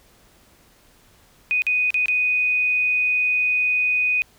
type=tone with dropouts; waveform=sine; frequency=2489 Hz; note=D#7; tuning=in tune; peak=-17 dBFS; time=1.51-4.22 s; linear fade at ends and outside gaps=0 ms; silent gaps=1.62-1.667 / 1.905-1.943 / 2.058-2.083 s; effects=pink hiss -55 dBFS RMS until 4.38 s